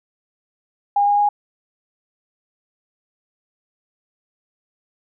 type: tone with pitch steps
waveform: sine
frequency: 812 / 818.1 / 824.3 Hz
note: G#5 / G#5 / G#5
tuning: -39 / -26 / -13 cents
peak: -13 dBFS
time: 0.96-1.29 s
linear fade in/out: 5 ms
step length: 110 ms
effects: none